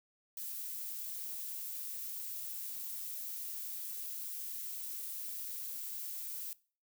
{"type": "noise", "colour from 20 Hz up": "violet", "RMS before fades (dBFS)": -42, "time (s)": [0.37, 6.53], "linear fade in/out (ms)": 2, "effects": ["noise-tail reverb RT60 0.4 s tail -21 dB re dry"]}